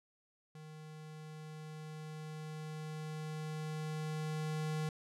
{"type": "tone with level ramp", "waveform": "square", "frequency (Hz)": 155, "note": "D#3", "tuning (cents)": -6, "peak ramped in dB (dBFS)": [-50, -35], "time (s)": [0.55, 4.89], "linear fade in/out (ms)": 2, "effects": ["low-pass 10000 Hz 12 dB/octave"]}